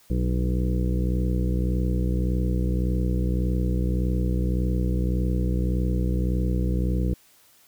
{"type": "harmonic tone with a mistuned harmonic", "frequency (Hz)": 61.74, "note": "B1", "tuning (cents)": 0, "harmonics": [1, 2, 3, 4, 5, 6, 7, 8], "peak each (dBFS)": [-23, -28, -28, -42, -33, -38, -39, -38], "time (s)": [0.1, 7.14], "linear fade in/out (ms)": 5, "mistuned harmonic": 4, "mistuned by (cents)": 28, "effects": ["white hiss -57 dBFS RMS until 7.67 s"]}